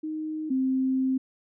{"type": "tone pair in turn", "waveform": "sine", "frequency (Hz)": [311.1, 262.1], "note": ["D#4", "C4"], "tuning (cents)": [0, 3], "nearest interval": "minor third", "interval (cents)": 297, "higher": "first", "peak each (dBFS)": [-29, -22], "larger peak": "second", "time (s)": [[0.03, 0.5], [0.5, 1.18]], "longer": "second", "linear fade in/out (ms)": 10, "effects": []}